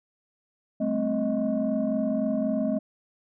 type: tone cluster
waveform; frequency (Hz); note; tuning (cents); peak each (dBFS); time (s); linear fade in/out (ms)
sine; 192.8 / 218.7 / 262.4 / 626; G3 / A3 / C4 / D#5; -28 / -10 / +5 / +10; -33 / -26 / -27 / -28; 0.8-2.79; 10
effects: tanh soft clip ceiling -17 dBFS